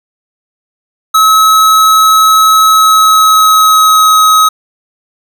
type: tone with pitch glide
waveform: square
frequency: 1288 to 1271 Hz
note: E6 to D#6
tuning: -41 to +36 cents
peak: -4 dBFS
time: 1.14-4.49 s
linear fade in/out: 10 ms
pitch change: -23 cents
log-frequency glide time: 2.67-4.14 s
effects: none